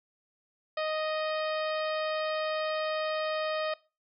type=harmonic tone; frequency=622.3 Hz; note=D#5; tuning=in tune; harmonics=1 / 2 / 3 / 4 / 5 / 6 / 7 / 8; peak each=-30 / -36 / -40 / -42 / -44 / -46 / -47 / -48 dBFS; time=0.77-3.74 s; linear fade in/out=5 ms; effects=noise-tail reverb RT60 0.3 s tail -21 dB re dry